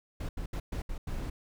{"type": "noise bursts at uneven times", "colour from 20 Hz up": "brown", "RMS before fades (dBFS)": -35, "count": 6, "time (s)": [[0.2, 0.29], [0.37, 0.46], [0.53, 0.6], [0.72, 0.82], [0.89, 0.98], [1.07, 1.3]], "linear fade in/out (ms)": 5, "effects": []}